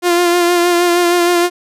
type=tone with vibrato; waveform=sawtooth; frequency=349.2 Hz; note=F4; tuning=in tune; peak=-6 dBFS; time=0.02-1.5 s; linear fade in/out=50 ms; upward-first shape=sine; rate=6.4 Hz; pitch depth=27 cents each way; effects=resampled to 32000 Hz